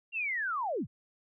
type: linear sweep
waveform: sine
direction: down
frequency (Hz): 2800 to 67.4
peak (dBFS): -30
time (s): 0.12-0.87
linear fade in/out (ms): 50
effects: none